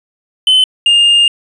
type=tone pair in turn; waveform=triangle; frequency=3045 / 2819 Hz; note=F#7 / F7; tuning=+49 / +16 cents; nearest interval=minor second; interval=133 cents; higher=first; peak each=-4 dBFS; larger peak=neither; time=0.47-0.64 / 0.86-1.28 s; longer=second; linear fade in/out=2 ms; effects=resampled to 22050 Hz